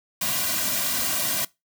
white noise with comb filter, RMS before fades -25 dBFS, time 0.21-1.45 s, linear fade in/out 5 ms, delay 2.3 ms, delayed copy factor -0.95, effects noise-tail reverb RT60 0.2 s tail -21 dB re dry

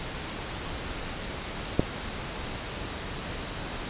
clicks, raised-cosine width 2 ms, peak -6 / -20 dBFS, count 2, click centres 1.795 / 1.802 s, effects pink hiss -35 dBFS RMS until 3.89 s + resampled to 8000 Hz

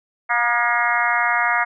harmonic tone with a mistuned harmonic, 237.9 Hz, A#3, 35 cents sharp, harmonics 3 / 4 / 5 / 6 / 7 / 8 / 9, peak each -24 / -24 / -24 / -24 / -24 / -24 / -24 dBFS, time 0.29-1.65 s, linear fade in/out 20 ms, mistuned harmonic 5, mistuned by +29 cents, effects none

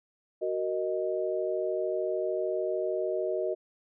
sine chord, D# minor, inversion first, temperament just, 373.4 / 466.7 / 622.3 Hz, F#4 / A#4 / D#5, +16 / +2 / 0 cents, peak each -31 / -34 / -31 dBFS, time 0.41-3.55 s, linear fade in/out 20 ms, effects none

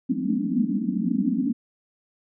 white band-pass noise, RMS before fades -24 dBFS, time 0.09-1.53 s, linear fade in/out 10 ms, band 180 to 290 Hz, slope 96 dB/octave, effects none

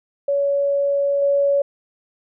sine tone with level steps, 563 Hz, C#5, 27 cents sharp, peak -16 / -14 dBFS, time 0.28-1.62 s, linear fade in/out 5 ms, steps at 1.22 s, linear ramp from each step 2 ms, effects none

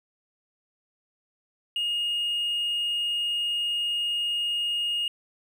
triangle tone, 2855 Hz, F7, 37 cents sharp, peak -22 dBFS, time 1.76-5.08 s, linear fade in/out 2 ms, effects tanh soft clip ceiling -20 dBFS

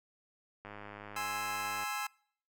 click train, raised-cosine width 0.5 ms, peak -31 dBFS, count 123, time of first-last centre 0.65-1.834 s, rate 103 Hz
25% pulse chord, Ab augmented, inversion none, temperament equal, 830.6 / 1046.5 / 1318.5 Hz, Ab5 / C6 / E6, 0 / 0 / 0 cents, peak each -35 / -37 / -35 dBFS, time 1.16-2.07 s, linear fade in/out 5 ms
effects noise-tail reverb RT60 0.6 s tail -26 dB re dry

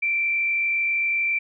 sine tone with frequency modulation, 2349 Hz, D7, in tune, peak -20 dBFS, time 0.02-1.39 s, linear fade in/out 10 ms, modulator 47.4 Hz, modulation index 0.71, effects none

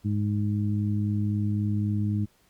harmonic tone, 103.83 Hz, G#2, in tune, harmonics 1 / 2 / 3, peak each -25 / -28 / -35 dBFS, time 0.04-2.26 s, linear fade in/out 20 ms, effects pink hiss -64 dBFS RMS until 2.49 s + Opus 48 kbps

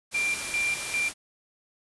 white noise, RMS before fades -33 dBFS, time 0.11-1.14 s, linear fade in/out 50 ms
sine tone with tremolo, 2373 Hz, D7, 17 cents sharp, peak -24 dBFS, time 0.14-1.09 s, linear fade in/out 10 ms, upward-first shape square, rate 2.5 Hz, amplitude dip 75%
effects resampled to 24000 Hz

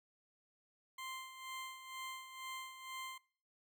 20% pulse tone with tremolo, 1046.5 Hz, C6, in tune, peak -38 dBFS, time 0.98-3.18 s, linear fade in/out 5 ms, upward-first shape sine, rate 2.1 Hz, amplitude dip 65%, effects noise-tail reverb RT60 0.5 s tail -23 dB re dry

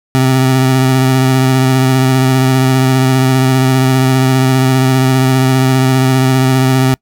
25% pulse tone with vibrato, 130.81 Hz, C3, in tune, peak -4 dBFS, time 0.15-6.94 s, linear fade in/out 0 ms, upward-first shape sine, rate 15 Hz, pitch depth 22 cents each way, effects noise-tail reverb RT60 0.1 s tail -26 dB re dry

